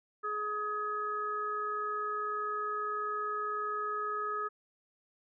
harmonic tone, 420.8 Hz, G#4, 23 cents sharp, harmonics 1 / 3 / 4, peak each -40 / -33 / -43 dBFS, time 0.23-4.49 s, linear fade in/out 20 ms, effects none

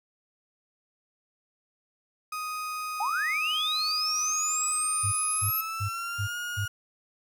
35% pulse tone with pitch glide, 1248 to 1433.6 Hz, D#6 to F6, +5 to +45 cents, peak -30 dBFS, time 2.32-6.68 s, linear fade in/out 5 ms, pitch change +240 cents, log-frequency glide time 5.31-6.36 s
sine linear sweep, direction up, 769 to 11840 Hz, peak -26 dBFS, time 3-5.61 s, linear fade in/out 5 ms
sine tone bursts, 101.4 Hz, G#2, 41 cents flat, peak -27 dBFS, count 5, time 5.03-6.66 s, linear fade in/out 20 ms, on 94 ms, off 290 ms
effects 9-bit

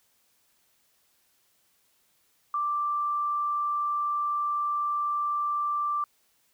sine tone, 1176 Hz, D6, 2 cents sharp, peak -25 dBFS, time 2.54-6.04 s, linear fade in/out 2 ms, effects white hiss -68 dBFS RMS until 6.53 s

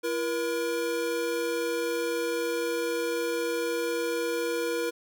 square tone pair together, 337.3 / 477 Hz, E4 / A#4, +40 / +40 cents, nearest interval tritone, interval 600 cents, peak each -33 / -29 dBFS, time 0.03-4.91 s, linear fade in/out 20 ms, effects none

